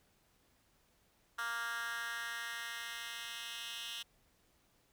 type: tone with high-pass filter sweep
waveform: 10% pulse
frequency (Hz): 233.1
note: A#3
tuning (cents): 0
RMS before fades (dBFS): -42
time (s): 1.38-4.03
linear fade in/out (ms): 10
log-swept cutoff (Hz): 1400 to 2800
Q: 3.4
effects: pink hiss -72 dBFS RMS until 4.92 s